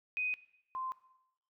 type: tone pair in turn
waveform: sine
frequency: 2500 / 1040.2 Hz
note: D#7 / C6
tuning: +8 / -10 cents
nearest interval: octave + minor third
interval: 1518 cents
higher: first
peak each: -32 / -36 dBFS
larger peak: first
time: 0.17-0.34 / 0.75-0.92 s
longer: neither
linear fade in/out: 0 ms
effects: noise-tail reverb RT60 0.9 s tail -17 dB re dry